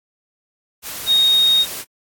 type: tone in noise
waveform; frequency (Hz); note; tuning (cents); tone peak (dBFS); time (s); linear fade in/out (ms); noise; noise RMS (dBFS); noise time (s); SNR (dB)
sine; 3729; A#7; 0; -11; 1.06-1.66; 50; white; -29; 0.82-1.85; +15
effects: AAC 64 kbps